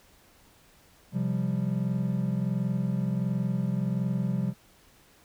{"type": "chord", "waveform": "triangle", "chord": "C suspended fourth", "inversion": "none", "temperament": "equal", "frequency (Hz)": [130.81, 174.61, 196], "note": ["C3", "F3", "G3"], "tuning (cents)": [0, 0, 0], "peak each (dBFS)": -28, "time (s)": [1.12, 4.54], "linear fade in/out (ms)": 50, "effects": ["pink hiss -59 dBFS RMS until 5.24 s"]}